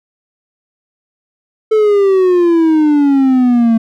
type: exponential sweep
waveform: triangle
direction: down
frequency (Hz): 440 to 223.8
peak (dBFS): -5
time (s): 1.71-3.78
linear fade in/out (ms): 10
effects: none